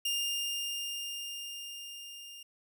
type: tone with level ramp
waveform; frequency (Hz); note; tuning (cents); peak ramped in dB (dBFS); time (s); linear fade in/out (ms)
sawtooth; 2808; F7; +9; -26 to -43; 0.05-2.43; 5
effects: none